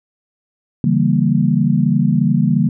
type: chord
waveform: sine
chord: C# diminished seventh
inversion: none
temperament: equal with one note detuned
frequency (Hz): 141.67 / 164.81 / 196 / 233.1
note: C#3 / E3 / G3 / Bb3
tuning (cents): +38 / 0 / 0 / 0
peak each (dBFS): -17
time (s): 0.84-2.69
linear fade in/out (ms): 2
effects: none